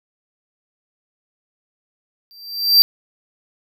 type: tone with exponential growth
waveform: square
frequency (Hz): 4699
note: D8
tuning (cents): 0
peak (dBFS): -5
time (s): 2.31-2.82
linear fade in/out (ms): 0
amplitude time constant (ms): 110
effects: none